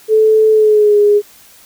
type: tone with pitch glide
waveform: sine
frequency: 435.9 to 413.3 Hz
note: A4 to G#4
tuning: -16 to -8 cents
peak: -6 dBFS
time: 0.08-1.22 s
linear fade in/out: 50 ms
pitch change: -92 cents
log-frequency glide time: 0.51-0.98 s
effects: white hiss -43 dBFS RMS until 1.65 s